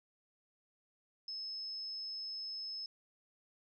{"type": "tone", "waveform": "sine", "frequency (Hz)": 5200, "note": "E8", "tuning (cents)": -24, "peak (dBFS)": -40, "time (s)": [1.28, 2.86], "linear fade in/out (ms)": 2, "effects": []}